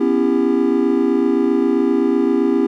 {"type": "chord", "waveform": "triangle", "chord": "C# half-diminished seventh", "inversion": "third", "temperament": "just", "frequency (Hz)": [249.5, 277.2, 332.6, 399.1], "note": ["B3", "C#4", "E4", "G4"], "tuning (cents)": [18, 0, 16, 31], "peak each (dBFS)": -17, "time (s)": [0, 2.67], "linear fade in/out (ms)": 10, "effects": []}